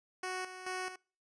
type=tone with tremolo; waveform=10% pulse; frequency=370 Hz; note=F#4; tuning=in tune; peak=-28 dBFS; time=0.23-0.96 s; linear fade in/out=5 ms; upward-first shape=square; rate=2.3 Hz; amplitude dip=65%; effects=noise-tail reverb RT60 0.4 s tail -25 dB re dry + resampled to 22050 Hz